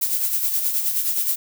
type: noise with tremolo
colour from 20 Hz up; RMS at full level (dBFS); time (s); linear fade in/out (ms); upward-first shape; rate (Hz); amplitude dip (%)
violet; -20; 0.01-1.36; 10; sine; 9.5; 50
effects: none